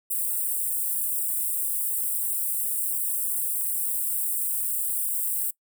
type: high-pass noise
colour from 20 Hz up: white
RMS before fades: -27 dBFS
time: 0.1-5.51 s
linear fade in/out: 10 ms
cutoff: 8000 Hz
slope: 96 dB/octave
effects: noise-tail reverb RT60 0.1 s tail -22 dB re dry